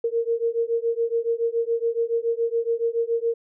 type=beating tone pair; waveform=sine; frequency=459.7 / 466.8 Hz; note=A#4 / A#4; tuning=-24 / +2 cents; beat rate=7.1 Hz; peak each=-24 / -24 dBFS; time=0.04-3.34 s; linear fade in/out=5 ms; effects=none